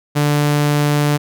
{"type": "tone", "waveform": "sawtooth", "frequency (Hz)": 146.9, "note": "D3", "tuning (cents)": 1, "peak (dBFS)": -9, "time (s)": [0.15, 1.18], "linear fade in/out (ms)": 20, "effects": []}